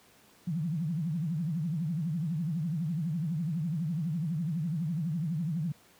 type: tone with vibrato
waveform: sine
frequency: 162 Hz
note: E3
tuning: 30 cents flat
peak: -28 dBFS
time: 0.47-5.72 s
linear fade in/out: 5 ms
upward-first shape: triangle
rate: 12 Hz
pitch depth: 240 cents each way
effects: pink hiss -60 dBFS RMS until 5.99 s + high-pass 100 Hz 12 dB/octave